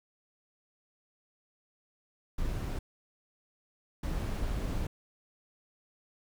brown noise bursts at uneven times, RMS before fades -33 dBFS, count 2, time 2.38-2.79 / 4.03-4.87 s, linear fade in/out 5 ms, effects none

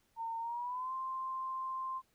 sine tone with pitch glide, 912 to 1047.6 Hz, A#5 to C6, -38 to +2 cents, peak -36 dBFS, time 0.16-2.02 s, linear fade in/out 50 ms, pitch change +240 cents, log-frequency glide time 0.39-0.93 s, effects pink hiss -74 dBFS RMS until 2.14 s

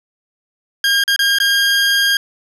20% pulse tone with dropouts, 1615 Hz, G#6, 49 cents flat, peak -7 dBFS, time 0.84-2.17 s, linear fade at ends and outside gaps 2 ms, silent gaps 1.038-1.078 / 1.162-1.191 / 1.386-1.401 s, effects low-pass 11000 Hz 12 dB/octave + 8-bit

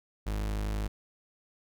40% pulse tone, 51.9 Hz, G#1, in tune, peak -29 dBFS, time 0.26-0.88 s, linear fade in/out 10 ms, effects none

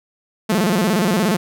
sawtooth tone with vibrato, 196 Hz, G3, in tune, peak -11 dBFS, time 0.49-1.37 s, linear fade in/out 10 ms, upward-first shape square, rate 17 Hz, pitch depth 190 cents each way, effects none

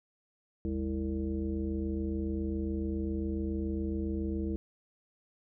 sine tone with frequency modulation, 202.6 Hz, G#3, 43 cents flat, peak -30 dBFS, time 0.65-4.56 s, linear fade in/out 0 ms, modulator 126 Hz, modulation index 1.5, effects none

